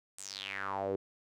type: tone with band-pass filter sweep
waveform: sawtooth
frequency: 98 Hz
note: G2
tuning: in tune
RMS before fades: -38 dBFS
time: 0.18-0.96 s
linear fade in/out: 5 ms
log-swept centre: 8700 to 390 Hz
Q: 5.3
effects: none